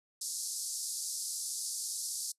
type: band-pass noise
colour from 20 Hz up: white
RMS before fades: -38 dBFS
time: 0.21-2.32 s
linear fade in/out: 5 ms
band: 4500 to 11000 Hz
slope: 48 dB/octave
effects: noise-tail reverb RT60 0.1 s tail -22 dB re dry + resampled to 32000 Hz